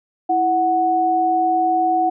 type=tone pair together; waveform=sine; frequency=329.6 / 739.9 Hz; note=E4 / F#5; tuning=0 / 0 cents; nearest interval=octave + major second; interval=1400 cents; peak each=-22 / -15 dBFS; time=0.29-2.1 s; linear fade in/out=10 ms; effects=none